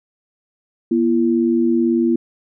sine tone pair together, 240 / 338.1 Hz, B3 / E4, -49 / +44 cents, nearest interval tritone, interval 593 cents, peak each -16 dBFS, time 0.91-2.16 s, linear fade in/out 5 ms, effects none

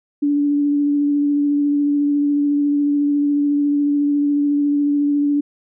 sine tone with vibrato, 288.9 Hz, D4, 28 cents flat, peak -14 dBFS, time 0.22-5.41 s, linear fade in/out 10 ms, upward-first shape sine, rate 14 Hz, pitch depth 13 cents each way, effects none

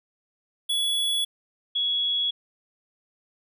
square / sine tone pair in turn, 3389 / 3354 Hz, G#7 / G#7, +34 / +16 cents, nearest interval unison, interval 18 cents, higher first, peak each -23 / -22 dBFS, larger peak second, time 0.69-1.25 / 1.75-2.31 s, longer neither, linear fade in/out 10 ms, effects none

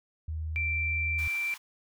sine tone with pitch glide, 78.9 to 79.45 Hz, D#2 to D#2, +25 to +37 cents, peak -31 dBFS, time 0.28-1.28 s, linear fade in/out 5 ms, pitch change +12 cents, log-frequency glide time 0.47-1.05 s
sine tone, 2349 Hz, D7, in tune, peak -28 dBFS, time 0.56-1.54 s, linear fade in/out 0 ms
pink high-pass noise, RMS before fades -47 dBFS, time 1.18-1.58 s, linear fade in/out 10 ms, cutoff 830 Hz, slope 96 dB/octave
effects none

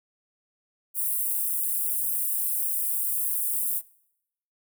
white high-pass noise, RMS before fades -27 dBFS, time 0.94-3.82 s, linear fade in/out 50 ms, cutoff 9000 Hz, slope 48 dB/octave, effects noise-tail reverb RT60 0.8 s tail -23 dB re dry

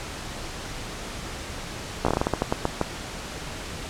slowing click train, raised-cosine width 1 ms, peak -7 dBFS, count 13, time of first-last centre 2.05-2.813 s, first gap 15 ms, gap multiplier 1.24, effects pink hiss -35 dBFS RMS until 3.89 s + low-pass 8000 Hz 12 dB/octave

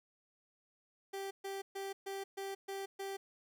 30% pulse tone bursts, 391.2 Hz, G4, 4 cents flat, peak -37 dBFS, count 7, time 1.13-3.17 s, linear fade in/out 10 ms, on 180 ms, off 130 ms, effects none

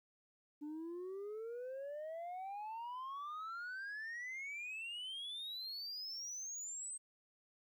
sine exponential sweep, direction up, 291.7 to 8372 Hz, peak -40 dBFS, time 0.61-6.98 s, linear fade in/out 20 ms, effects tanh soft clip ceiling -42 dBFS + 13-bit

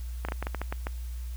clicks, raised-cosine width 0.5 ms, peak -17 dBFS, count 9, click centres 0.25 / 0.286 / 0.321 / 0.426 / 0.469 / 0.547 / 0.616 / 0.725 / 0.869 s, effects added 60 Hz sine -33 dBFS peak until 1.36 s + white hiss -54 dBFS RMS until 1.36 s

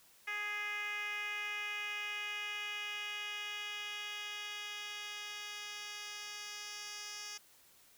10% pulse tone with band-pass filter sweep, 415.3 Hz, G#4, in tune, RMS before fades -42 dBFS, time 0.27-7.38 s, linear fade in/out 10 ms, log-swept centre 2100 to 4900 Hz, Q 2.6, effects white hiss -64 dBFS RMS until 7.97 s

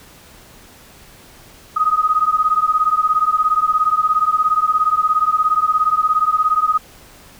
sine beating tone pair, 1244.5 / 1261.5 Hz, D#6 / D#6, 0 / +23 cents, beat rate 17 Hz, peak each -16 dBFS, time 1.76-6.78 s, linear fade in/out 10 ms, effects pink hiss -44 dBFS RMS until 7.39 s

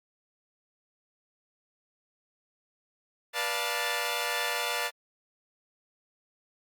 10% pulse chord, B half-diminished seventh, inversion none, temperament equal with one note detuned, 485.1 / 587.3 / 698.5 / 880 Hz, B4 / D5 / F5 / A5, -31 / 0 / 0 / 0 cents, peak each -26 dBFS, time 3.33-4.91 s, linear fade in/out 50 ms, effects Opus 48 kbps

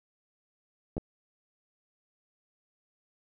clicks, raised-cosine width 2 ms, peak -21 dBFS, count 2, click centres 0.968 / 0.98 s, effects none

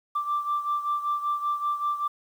sine beating tone pair, 1174.7 / 1179.9 Hz, D6 / D6, 0 / +8 cents, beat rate 5.2 Hz, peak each -25 / -30 dBFS, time 0.15-2.08 s, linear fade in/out 10 ms, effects tanh soft clip ceiling -19 dBFS + 9-bit

